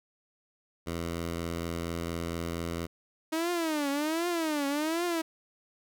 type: tone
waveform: 10% pulse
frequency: 84.3 Hz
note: E2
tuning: 39 cents sharp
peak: -24 dBFS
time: 0.86-2.87 s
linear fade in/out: 20 ms
type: tone with vibrato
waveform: sawtooth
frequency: 312.9 Hz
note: D#4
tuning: 10 cents sharp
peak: -24 dBFS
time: 3.32-5.22 s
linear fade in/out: 10 ms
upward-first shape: triangle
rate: 1.3 Hz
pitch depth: 220 cents each way
effects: none